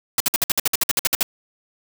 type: noise bursts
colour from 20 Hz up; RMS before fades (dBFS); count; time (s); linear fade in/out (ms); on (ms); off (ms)
white; -18; 14; 0.18-1.23; 2; 23; 56
effects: none